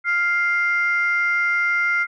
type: tone pair together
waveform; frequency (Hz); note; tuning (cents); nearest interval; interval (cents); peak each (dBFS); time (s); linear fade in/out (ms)
sine; 1400 / 2098; F6 / C7; +4 / +4; perfect fifth; 700; -19; 0.04-2.07; 50
effects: tanh soft clip ceiling -11 dBFS